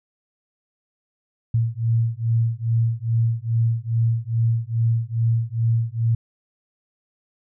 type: beating tone pair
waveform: sine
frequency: 113.7 / 116.1 Hz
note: A#2 / A#2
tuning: -43 / -7 cents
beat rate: 2.4 Hz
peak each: -21 dBFS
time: 1.54-6.15 s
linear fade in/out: 5 ms
effects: none